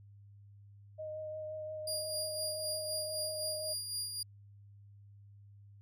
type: tone with vibrato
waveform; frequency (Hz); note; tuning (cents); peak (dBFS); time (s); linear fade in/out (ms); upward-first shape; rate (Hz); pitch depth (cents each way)
sine; 620; D#5; -6; -39; 0.98-3.74; 20; triangle; 5.7; 16
type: tone with tremolo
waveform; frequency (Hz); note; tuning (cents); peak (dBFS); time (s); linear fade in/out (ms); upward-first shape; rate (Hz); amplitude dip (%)
25% pulse; 4822; D8; +45; -30; 1.87-4.23; 5; sine; 3.9; 50
effects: added 101 Hz sine -54 dBFS peak until 5.81 s